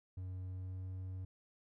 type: tone with pitch glide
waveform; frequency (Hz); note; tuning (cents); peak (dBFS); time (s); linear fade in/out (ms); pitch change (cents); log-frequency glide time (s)
triangle; 92.5 to 93.25; F#2 to F#2; 0 to +14; -39; 0.17-1.25; 5; +14; 0.46-0.89
effects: none